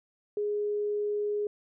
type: tone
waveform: sine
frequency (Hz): 415.3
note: G#4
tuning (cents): 0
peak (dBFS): -27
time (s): 0.37-1.47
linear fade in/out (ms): 2
effects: none